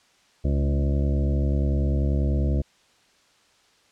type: harmonic tone with a mistuned harmonic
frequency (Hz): 70.3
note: C#2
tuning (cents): +25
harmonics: 1 / 2 / 3 / 4 / 5 / 7 / 8 / 9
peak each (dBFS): -21 / -27 / -31 / -33 / -35 / -38 / -39 / -40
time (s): 0.44-2.62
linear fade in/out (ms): 10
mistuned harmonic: 2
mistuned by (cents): -22
effects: white hiss -60 dBFS RMS until 3.91 s + low-pass 6000 Hz 12 dB/octave